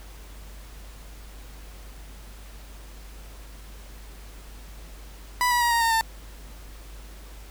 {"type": "tone with pitch steps", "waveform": "30% pulse", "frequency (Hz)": [987.8, 969.1, 950.9, 932.9, 915.3, 898], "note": ["B5", "B5", "A#5", "A#5", "A#5", "A5"], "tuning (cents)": [0, -33, 34, 1, -32, 35], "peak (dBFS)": -17, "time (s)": [5.41, 6.01], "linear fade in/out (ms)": 0, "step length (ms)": 100, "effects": ["added 50 Hz sine -41 dBFS peak until 7.5 s", "pink hiss -49 dBFS RMS until 7.5 s"]}